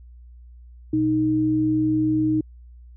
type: tone pair together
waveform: sine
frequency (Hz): 123.46 / 311.1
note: B2 / D#4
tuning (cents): 0 / 0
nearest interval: octave + major third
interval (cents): 1600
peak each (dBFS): -27 / -18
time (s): 0.93-2.41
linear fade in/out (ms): 5
effects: added 60 Hz sine -42 dBFS peak until 2.96 s